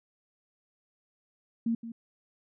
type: tone with echo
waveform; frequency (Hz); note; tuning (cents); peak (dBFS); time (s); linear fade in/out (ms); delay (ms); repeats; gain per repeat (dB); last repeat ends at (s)
sine; 230; A#3; -23; -25; 1.66-1.75; 5; 170; 1; -12; 1.92
effects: none